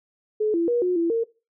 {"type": "tone with pitch steps", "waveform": "sine", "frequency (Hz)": [427.8, 337, 479.2, 361.1, 336, 458.4], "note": ["A4", "E4", "A#4", "F#4", "E4", "A#4"], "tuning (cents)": [-49, 38, 48, -42, 33, -29], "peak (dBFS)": -19, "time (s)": [0.4, 1.24], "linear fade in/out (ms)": 10, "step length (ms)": 140, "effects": ["noise-tail reverb RT60 0.3 s tail -20 dB re dry"]}